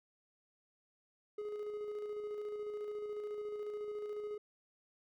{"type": "tone with tremolo", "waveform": "triangle", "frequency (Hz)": 418.8, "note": "G#4", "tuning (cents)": 15, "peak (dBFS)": -36, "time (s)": [1.38, 4.38], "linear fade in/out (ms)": 5, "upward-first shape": "square", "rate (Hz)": 14, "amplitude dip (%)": 30, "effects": []}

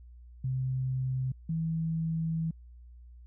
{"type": "tone pair in turn", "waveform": "sine", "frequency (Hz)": [130.1, 162.53], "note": ["C3", "E3"], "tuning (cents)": [-9, -24], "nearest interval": "major third", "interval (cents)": 385, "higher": "second", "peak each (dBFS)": -28, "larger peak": "neither", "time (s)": [[0.44, 1.32], [1.49, 2.51]], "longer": "second", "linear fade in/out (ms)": 5, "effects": ["added 60 Hz sine -48 dBFS peak until 3.26 s"]}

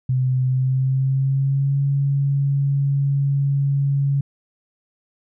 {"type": "tone with pitch glide", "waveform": "sine", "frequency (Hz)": [128.7, 139.54], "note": ["C3", "C#3"], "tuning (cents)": [-28, 12], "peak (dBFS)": -16, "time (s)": [0.09, 4.21], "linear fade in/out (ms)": 5, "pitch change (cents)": 140, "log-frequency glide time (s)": [0.44, 1.8], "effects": []}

